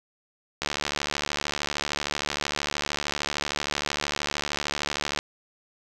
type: click train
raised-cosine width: 0.2 ms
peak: -9 dBFS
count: 335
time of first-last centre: 0.62-5.189 s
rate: 73.1 Hz
effects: none